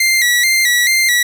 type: tone with vibrato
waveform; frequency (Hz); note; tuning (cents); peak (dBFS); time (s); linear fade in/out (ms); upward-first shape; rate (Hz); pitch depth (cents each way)
sawtooth; 2016; B6; +35; -7; 0-1.23; 5; square; 2.3; 67
effects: none